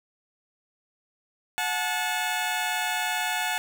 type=tone pair together; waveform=15% pulse; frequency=729 / 866.9 Hz; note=F#5 / A5; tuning=-26 / -26 cents; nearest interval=minor third; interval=300 cents; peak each=-22 dBFS; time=1.58-3.58 s; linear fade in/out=0 ms; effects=none